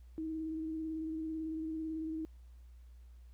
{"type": "tone with vibrato", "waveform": "sine", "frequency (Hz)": 317.8, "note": "D#4", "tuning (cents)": 37, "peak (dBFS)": -36, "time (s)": [0.18, 2.25], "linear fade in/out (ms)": 0, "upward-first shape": "square", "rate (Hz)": 18, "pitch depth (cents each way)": 18, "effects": ["added 60 Hz sine -52 dBFS peak until 3.33 s", "pink hiss -75 dBFS RMS until 3.33 s"]}